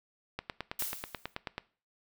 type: click train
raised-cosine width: 0.3 ms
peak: -19 dBFS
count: 12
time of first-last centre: 0.39-1.58 s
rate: 9.24 Hz
type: noise with exponential decay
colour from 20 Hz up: blue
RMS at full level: -32 dBFS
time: 0.79-1.35 s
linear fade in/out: 5 ms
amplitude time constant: 120 ms
effects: noise-tail reverb RT60 0.4 s tail -20 dB re dry